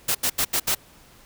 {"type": "noise bursts at uneven times", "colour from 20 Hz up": "white", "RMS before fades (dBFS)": -22, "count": 5, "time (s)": [[0.08, 0.15], [0.23, 0.3], [0.38, 0.45], [0.53, 0.6], [0.67, 0.75]], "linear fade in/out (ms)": 10, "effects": ["pink hiss -52 dBFS RMS until 1.25 s"]}